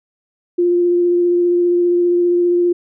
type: tone with vibrato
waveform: sine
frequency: 350.5 Hz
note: F4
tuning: 6 cents sharp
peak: -11 dBFS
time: 0.58-2.73 s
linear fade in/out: 10 ms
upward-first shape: sine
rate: 15 Hz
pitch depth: 12 cents each way
effects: none